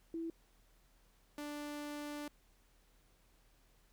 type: tone pair in turn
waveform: sine / sawtooth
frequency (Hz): 330 / 294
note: E4 / D4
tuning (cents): +2 / +2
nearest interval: major second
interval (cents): 200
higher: first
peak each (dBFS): -38 / -38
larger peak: neither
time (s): 0.14-0.3 / 1.38-2.28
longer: second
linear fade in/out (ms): 2
effects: added 40 Hz sine -68 dBFS peak until 3.92 s + pink hiss -72 dBFS RMS until 3.92 s